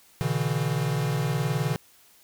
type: tone cluster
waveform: square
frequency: 122.5 / 142.4 / 161.7 Hz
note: B2 / C#3 / E3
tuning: -14 / +47 / -33 cents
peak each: -30 / -28 / -30 dBFS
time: 0.21-1.76 s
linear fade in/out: 0 ms
effects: white hiss -57 dBFS RMS until 2.23 s